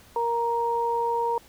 sine tone pair together, 468 / 936 Hz, A#4 / A#5, +7 / +7 cents, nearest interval octave, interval 1200 cents, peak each -27 / -24 dBFS, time 0.16-1.38 s, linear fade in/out 2 ms, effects pink hiss -53 dBFS RMS until 1.48 s

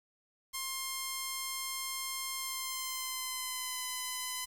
5% pulse tone with pitch glide, 1060 to 1013.3 Hz, C6 to B5, +22 to +44 cents, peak -24 dBFS, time 0.53-4.46 s, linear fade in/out 20 ms, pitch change -78 cents, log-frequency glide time 2.37-3.83 s, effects 9-bit

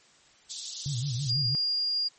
pink high-pass noise, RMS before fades -36 dBFS, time 0.49-1.31 s, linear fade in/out 20 ms, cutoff 3500 Hz, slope 48 dB/octave
sine tone with vibrato, 130.81 Hz, C3, in tune, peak -28 dBFS, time 0.86-1.55 s, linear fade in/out 0 ms, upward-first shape sine, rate 6.1 Hz, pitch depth 200 cents each way
sine tone, 4823 Hz, D8, 45 cents sharp, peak -25 dBFS, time 1.28-2.09 s, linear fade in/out 20 ms
effects white hiss -59 dBFS RMS until 2.18 s + MP3 32 kbps

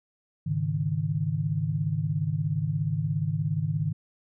sine chord, Ab suspended fourth, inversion none, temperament equal, 103.83 / 138.59 / 155.56 Hz, Ab2 / Db3 / Eb3, 0 / 0 / 0 cents, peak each -31 / -30 / -27 dBFS, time 0.46-3.93 s, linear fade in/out 10 ms, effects none

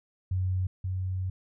sine tone pair in turn, 92.7 / 93.08 Hz, F#2 / F#2, +4 / +11 cents, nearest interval unison, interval 7 cents, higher second, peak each -25 / -28 dBFS, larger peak first, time 0.31-0.67 / 0.84-1.3 s, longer second, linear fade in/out 5 ms, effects none

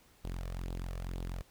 sawtooth tone with flanger, 44.07 Hz, F1, 16 cents sharp, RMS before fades -39 dBFS, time 0.24-1.42 s, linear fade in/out 10 ms, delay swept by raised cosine 0.24 to 1.74 ms, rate 2.1 Hz, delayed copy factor +0.6, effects pink hiss -64 dBFS RMS until 1.5 s

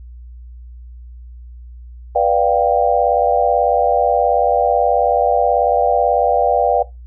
sine chord, G dominant seventh, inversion first, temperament just, 490 / 588 / 705.6 / 784 Hz, B4 / D5 / F5 / G5, -14 / +2 / +18 / 0 cents, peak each -18 / -17 / -17 / -17 dBFS, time 2.15-6.83 s, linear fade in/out 10 ms, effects noise-tail reverb RT60 0.2 s tail -17 dB re dry + added 60 Hz sine -33 dBFS peak until 7.06 s

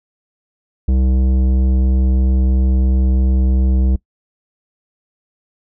sine tone with tanh clipping, 64.5 Hz, C2, 24 cents flat, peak -13 dBFS, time 0.88-3.96 s, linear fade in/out 5 ms, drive 13 dB, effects noise-tail reverb RT60 0.1 s tail -21 dB re dry

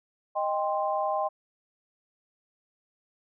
sine chord, C minor, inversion first, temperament equal with one note detuned, 622.3 / 792.2 / 1046.5 Hz, Eb5 / G5 / C6, 0 / +18 / 0 cents, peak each -29 / -29 / -31 dBFS, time 0.35-1.29 s, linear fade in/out 20 ms, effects none

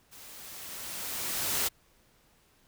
white noise with level ramp, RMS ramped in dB -50 to -28 dBFS, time 0.11-1.69 s, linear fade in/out 20 ms, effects pink hiss -65 dBFS RMS until 2.67 s

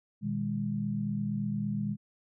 sine tone cluster, 120.7 / 155.7 / 204.4 Hz, B2 / D#3 / G#3, -39 / +2 / -27 cents, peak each -36 / -36 / -31 dBFS, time 0.21-1.97 s, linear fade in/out 50 ms, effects none

